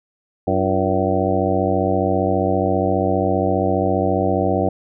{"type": "harmonic tone with a mistuned harmonic", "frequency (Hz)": 94.9, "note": "F#2", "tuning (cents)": 44, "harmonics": [1, 2, 3, 4, 5, 6, 7, 8], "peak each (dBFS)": [-24, -24, -24, -24, -24, -24, -24, -24], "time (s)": [0.47, 4.69], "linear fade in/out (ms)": 5, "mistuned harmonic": 4, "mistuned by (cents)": -110, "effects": []}